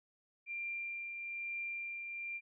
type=tone with tremolo; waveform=sine; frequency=2379 Hz; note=D7; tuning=22 cents sharp; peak=-37 dBFS; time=0.46-2.41 s; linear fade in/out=50 ms; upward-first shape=triangle; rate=1.1 Hz; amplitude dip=40%; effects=none